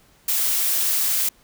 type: noise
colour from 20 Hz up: blue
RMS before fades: -21 dBFS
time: 0.28-1.29 s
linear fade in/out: 5 ms
effects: pink hiss -56 dBFS RMS until 1.43 s